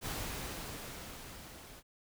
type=noise with level ramp; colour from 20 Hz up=pink; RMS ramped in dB=-38 to -53 dBFS; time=0.01-1.83 s; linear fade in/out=50 ms; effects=none